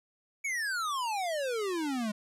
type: exponential sweep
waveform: square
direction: down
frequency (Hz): 2293 to 204.2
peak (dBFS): -31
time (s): 0.44-2.12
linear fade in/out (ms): 10
effects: low-pass 11000 Hz 12 dB/octave